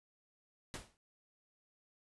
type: noise with exponential decay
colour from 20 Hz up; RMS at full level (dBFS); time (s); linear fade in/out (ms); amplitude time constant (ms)
pink; -41; 0.74-0.97; 0; 48
effects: resampled to 24000 Hz